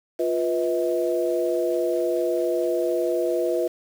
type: tone cluster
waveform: sine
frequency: 350.5 / 493 / 640 Hz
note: F4 / B4 / D#5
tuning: +6 / -3 / +49 cents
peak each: -24 / -25 / -26 dBFS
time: 0.19-3.68 s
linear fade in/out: 10 ms
effects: 7-bit